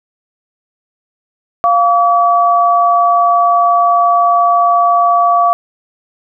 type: tone pair together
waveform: sine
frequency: 698.5 / 1144.3 Hz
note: F5 / D6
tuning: 0 / -45 cents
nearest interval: major sixth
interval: 855 cents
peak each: -10 dBFS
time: 1.64-5.53 s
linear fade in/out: 0 ms
effects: none